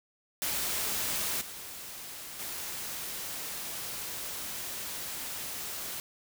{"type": "noise with level steps", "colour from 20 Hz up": "white", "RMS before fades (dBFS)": [-32, -43, -38], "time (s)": [0.42, 6], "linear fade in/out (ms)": 0, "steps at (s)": [1.41, 2.39], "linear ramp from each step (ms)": 5, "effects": []}